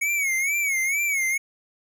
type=tone with vibrato; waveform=square; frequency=2217 Hz; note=C#7; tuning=in tune; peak=-22 dBFS; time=0.01-1.38 s; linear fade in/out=10 ms; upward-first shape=sine; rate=2.2 Hz; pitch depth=110 cents each way; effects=none